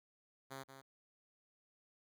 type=tone with echo; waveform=5% pulse; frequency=135 Hz; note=C#3; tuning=45 cents flat; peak=-35 dBFS; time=0.5-0.64 s; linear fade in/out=20 ms; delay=180 ms; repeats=1; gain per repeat=-8 dB; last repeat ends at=0.82 s; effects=none